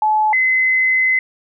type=tone pair in turn; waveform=sine; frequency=859 / 2043 Hz; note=A5 / C7; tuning=-42 / -42 cents; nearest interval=octave + minor third; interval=1500 cents; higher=second; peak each=-12 dBFS; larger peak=neither; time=0.02-0.33 / 0.33-1.19 s; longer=second; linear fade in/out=2 ms; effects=none